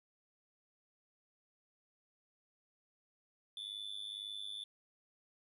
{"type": "tone with amplitude modulation", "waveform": "triangle", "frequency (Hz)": 3500, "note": "A7", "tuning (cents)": -10, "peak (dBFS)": -37, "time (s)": [3.57, 4.64], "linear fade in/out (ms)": 2, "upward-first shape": "sine", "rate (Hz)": 102, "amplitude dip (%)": 85, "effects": ["resampled to 32000 Hz", "13-bit"]}